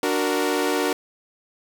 sawtooth chord, D augmented, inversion none, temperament equal, 293.7 / 370 / 466.2 Hz, D4 / F#4 / A#4, 0 / 0 / 0 cents, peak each -21 dBFS, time 0.03-0.93 s, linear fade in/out 2 ms, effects none

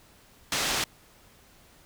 white low-pass noise, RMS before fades -28 dBFS, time 0.52-0.84 s, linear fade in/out 2 ms, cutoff 5700 Hz, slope 12 dB/octave, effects pink hiss -57 dBFS RMS until 1.85 s

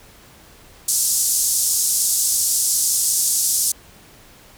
white band-pass noise, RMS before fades -19 dBFS, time 0.88-3.72 s, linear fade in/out 5 ms, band 5600 to 11000 Hz, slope 24 dB/octave, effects pink hiss -47 dBFS RMS until 4.57 s

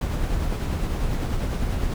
brown noise with tremolo, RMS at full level -23 dBFS, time 0.01-1.94 s, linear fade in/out 5 ms, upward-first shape triangle, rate 10 Hz, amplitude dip 35%, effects none

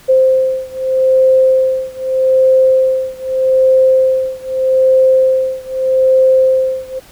sine beating tone pair, 522 / 522.81 Hz, C5 / C5, -4 / -1 cents, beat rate 0.81 Hz, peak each -11 / -12 dBFS, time 0.08-7 s, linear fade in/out 20 ms, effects pink hiss -42 dBFS RMS until 7.11 s

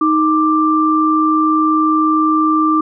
sine tone pair together, 312.4 / 1179.5 Hz, D#4 / D6, +7 / +7 cents, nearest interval octave + major seventh, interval 2300 cents, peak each -13 dBFS, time 0.01-2.81 s, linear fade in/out 5 ms, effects none

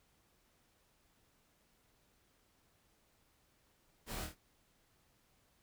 pink noise with echo, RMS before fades -44 dBFS, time 4.06-4.28 s, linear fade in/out 50 ms, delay 26 ms, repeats 3, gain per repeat -4 dB, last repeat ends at 4.358 s, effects pink hiss -73 dBFS RMS until 5.62 s

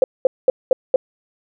sine tone bursts, 520 Hz, C5, 11 cents flat, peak -8 dBFS, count 5, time 0.02-0.96 s, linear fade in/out 2 ms, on 20 ms, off 210 ms, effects none

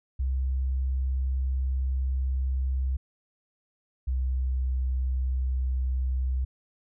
sine tone pair in turn, 65.41 / 64.21 Hz, C2 / C2, 0 / -32 cents, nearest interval unison, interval 32 cents, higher first, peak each -24 dBFS, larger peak neither, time 0.19-2.97 / 4.07-6.45 s, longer first, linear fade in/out 10 ms, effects none

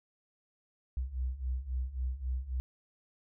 sine beating tone pair, 61.5 / 65.2 Hz, B1 / C2, -7 / -5 cents, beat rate 3.7 Hz, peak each -37 / -34 dBFS, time 0.97-2.6 s, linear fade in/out 0 ms, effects none

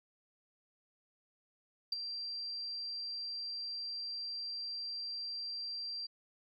sine tone with ADSR envelope, 4718 Hz, D8, 7 cents sharp, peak -29 dBFS, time 1.92-6.07 s, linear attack 5 ms, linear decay 20 ms, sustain -9 dB, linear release 15 ms, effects tanh soft clip ceiling -26 dBFS

